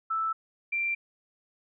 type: tone pair in turn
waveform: sine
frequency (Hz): 1318.5 / 2361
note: E6 / D7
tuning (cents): 0 / +9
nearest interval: minor seventh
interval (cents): 1009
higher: second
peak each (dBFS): -26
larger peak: neither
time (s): 0.1-0.33 / 0.72-0.95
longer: neither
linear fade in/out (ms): 10
effects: none